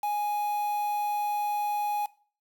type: tone with quantisation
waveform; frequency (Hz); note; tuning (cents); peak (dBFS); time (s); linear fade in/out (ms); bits
triangle; 830; G#5; -1; -24; 0.03-2.06; 5; 7
effects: noise-tail reverb RT60 0.4 s tail -19 dB re dry